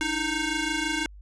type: ring-modulated tone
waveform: 15% pulse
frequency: 620 Hz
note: D#5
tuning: 6 cents flat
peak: -16 dBFS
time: 0.01-1.06 s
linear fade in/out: 0 ms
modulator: 943 Hz
effects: added 50 Hz sine -43 dBFS peak until 1.21 s + resampled to 22050 Hz